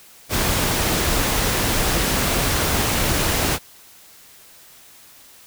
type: noise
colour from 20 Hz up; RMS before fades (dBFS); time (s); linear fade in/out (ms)
pink; -20; 0.29-3.59; 50
effects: white hiss -47 dBFS RMS until 5.46 s